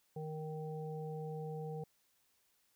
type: harmonic tone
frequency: 155.56 Hz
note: D#3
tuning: in tune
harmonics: 1 / 3 / 5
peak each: -42 / -44 / -50 dBFS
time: 0.16-1.84 s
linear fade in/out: 5 ms
effects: white hiss -75 dBFS RMS until 2.75 s